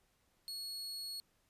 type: tone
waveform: 40% pulse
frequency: 4343 Hz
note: C#8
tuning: 36 cents flat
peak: -40 dBFS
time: 0.48-1.2 s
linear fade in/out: 0 ms
effects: pink hiss -75 dBFS RMS until 1.49 s + resampled to 32000 Hz